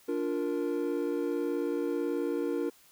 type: chord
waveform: triangle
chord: Bb major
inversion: first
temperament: equal with one note detuned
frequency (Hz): 290.8 / 349.2 / 466.2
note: D4 / F4 / Bb4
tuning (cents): -17 / 0 / 0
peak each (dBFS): -31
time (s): 0.08-2.7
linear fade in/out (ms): 10
effects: white hiss -60 dBFS RMS until 2.91 s